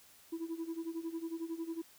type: tone with tremolo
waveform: sine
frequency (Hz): 329.6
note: E4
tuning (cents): 0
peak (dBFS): -32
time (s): 0.32-1.82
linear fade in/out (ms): 10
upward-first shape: sine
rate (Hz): 11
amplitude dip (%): 85
effects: tanh soft clip ceiling -34 dBFS + white hiss -61 dBFS RMS until 1.98 s